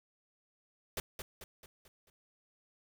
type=noise with echo; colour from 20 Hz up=pink; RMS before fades=-37 dBFS; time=0.97-1 s; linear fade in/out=2 ms; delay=220 ms; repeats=5; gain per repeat=-6 dB; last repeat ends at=2.1 s; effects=none